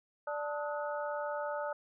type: harmonic tone with a mistuned harmonic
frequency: 293.7 Hz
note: D4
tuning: in tune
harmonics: 2 / 3 / 4 / 5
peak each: -36 / -40 / -42 / -44 dBFS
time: 0.27-1.73 s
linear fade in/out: 5 ms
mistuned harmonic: 4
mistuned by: +130 cents
effects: none